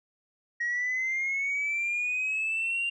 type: linear sweep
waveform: sine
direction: up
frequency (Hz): 1887 to 2790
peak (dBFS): -25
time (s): 0.6-2.9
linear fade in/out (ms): 10
effects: tanh soft clip ceiling -24 dBFS